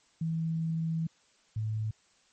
sine tone pair in turn, 162.6 / 108.84 Hz, E3 / A2, -23 / -18 cents, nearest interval perfect fifth, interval 695 cents, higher first, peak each -28 / -29 dBFS, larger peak first, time 0.21-1.07 / 1.56-1.91 s, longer first, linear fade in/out 5 ms, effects white hiss -66 dBFS RMS until 2.32 s + MP3 32 kbps

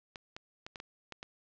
clicks, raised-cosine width 0.2 ms, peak -25 dBFS, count 7, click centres 0.158 / 0.365 / 0.665 / 0.758 / 0.801 / 1.123 / 1.229 s, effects low-pass 5000 Hz 12 dB/octave

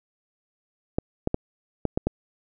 clicks, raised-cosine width 2 ms, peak -9 dBFS, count 6, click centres 0.985 / 1.274 / 1.344 / 1.853 / 1.975 / 2.07 s, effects none

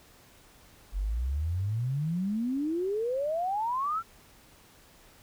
sine exponential sweep, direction up, 44.41 to 1383 Hz, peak -27 dBFS, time 0.92-4.03 s, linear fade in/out 50 ms, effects pink hiss -57 dBFS RMS until 5.22 s

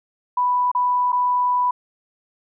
sine tone with dropouts, 989 Hz, B5, 2 cents sharp, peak -16 dBFS, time 0.37-1.71 s, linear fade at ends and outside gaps 5 ms, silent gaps 0.716-0.749 / 1.121-1.127 s, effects none

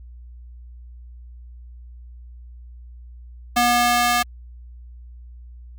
square tone with high-pass filter sweep, 241.4 Hz, B3, 39 cents flat, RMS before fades -18 dBFS, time 3.56-4.23 s, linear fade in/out 10 ms, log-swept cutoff 550 to 940 Hz, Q 1, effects added 60 Hz sine -38 dBFS peak until 5.78 s + Opus 48 kbps

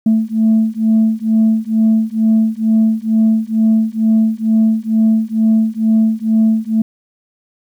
sine beating tone pair, 220 / 222.2 Hz, A3 / A3, 0 / +17 cents, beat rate 2.2 Hz, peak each -12 dBFS, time 0.06-6.82 s, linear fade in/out 5 ms, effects tanh soft clip ceiling -5 dBFS + 8-bit

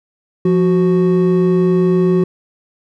triangle tone pair together, 174.61 / 370 Hz, F3 / F#4, 0 / 0 cents, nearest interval octave + minor second, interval 1300 cents, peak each -11 dBFS, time 0.45-2.24 s, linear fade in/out 5 ms, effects none

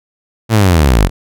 sawtooth linear sweep, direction down, 116.54 to 39.96 Hz, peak -3 dBFS, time 0.49-1.1 s, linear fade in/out 50 ms, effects none

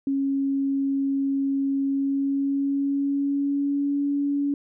sine tone with pitch glide, 274.5 to 284 Hz, C#4 to C#4, -17 to +42 cents, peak -21 dBFS, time 0.07-4.54 s, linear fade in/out 2 ms, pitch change +59 cents, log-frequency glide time 1.84-4.04 s, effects none

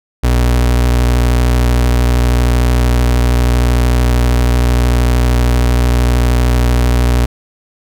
35% pulse tone with vibrato, 60.8 Hz, B1, 26 cents flat, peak -7 dBFS, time 0.23-7.26 s, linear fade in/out 10 ms, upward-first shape triangle, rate 13 Hz, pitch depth 36 cents each way, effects none

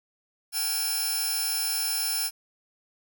5% pulse tone cluster, 790 / 829 / 1401 / 2324 / 5300 Hz, G5 / G#5 / F6 / D7 / E8, +13 / -3 / +5 / -19 / +9 cents, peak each -30 / -27 / -25 / -27 / -21 dBFS, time 0.52-2.31 s, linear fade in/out 50 ms, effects none

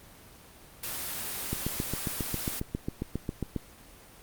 white noise, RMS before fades -35 dBFS, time 0.83-2.6 s, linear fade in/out 5 ms
click train, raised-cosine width 3 ms, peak -17 dBFS, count 16, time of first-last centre 1.53-3.563 s, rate 7.38 Hz
effects pink hiss -52 dBFS RMS until 4.22 s + Opus 24 kbps

